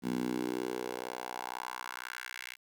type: tone with high-pass filter sweep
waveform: 10% pulse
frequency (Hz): 62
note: B1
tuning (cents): +7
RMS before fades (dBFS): -38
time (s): 0.02-2.57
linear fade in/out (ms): 50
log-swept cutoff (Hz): 210 to 2200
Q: 2.6
effects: 10-bit